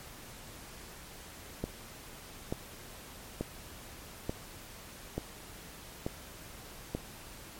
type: click train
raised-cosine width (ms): 2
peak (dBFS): -19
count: 7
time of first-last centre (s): 1.64-6.95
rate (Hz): 1.13
effects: pink hiss -49 dBFS RMS until 7.59 s + MP3 64 kbps